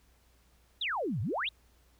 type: exponential two-way sweep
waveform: sine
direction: down then up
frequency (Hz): 3998 to 93.1 to 3998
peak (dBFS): -30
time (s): 0.81-1.49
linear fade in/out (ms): 5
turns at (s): 1.21
effects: added 60 Hz sine -64 dBFS peak until 1.99 s + pink hiss -68 dBFS RMS until 1.99 s